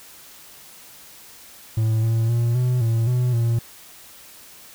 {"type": "tone with pitch steps", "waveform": "triangle", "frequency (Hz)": [110.9, 113.4, 117.8, 125.2, 114.1, 124.5, 116.5], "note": ["A2", "A#2", "A#2", "B2", "A#2", "B2", "A#2"], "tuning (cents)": [14, -47, 19, 24, -37, 14, -1], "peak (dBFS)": -15, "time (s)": [1.77, 3.59], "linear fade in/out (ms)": 5, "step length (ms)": 260, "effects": ["white hiss -45 dBFS RMS until 4.74 s"]}